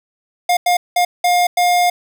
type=tone bursts at uneven times; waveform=square; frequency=710 Hz; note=F5; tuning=28 cents sharp; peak=-12 dBFS; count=5; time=0.49-0.57 / 0.66-0.77 / 0.96-1.05 / 1.24-1.47 / 1.57-1.9 s; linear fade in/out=5 ms; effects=7-bit